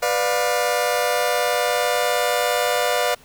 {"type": "chord", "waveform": "sawtooth", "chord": "B diminished", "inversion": "none", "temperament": "just", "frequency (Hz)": [493.9, 592.7, 711.2], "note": ["B4", "D5", "F5"], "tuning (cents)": [0, 16, 31], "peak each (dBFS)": -19, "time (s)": [0.02, 3.15], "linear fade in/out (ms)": 10, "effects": ["pink hiss -50 dBFS RMS until 3.24 s"]}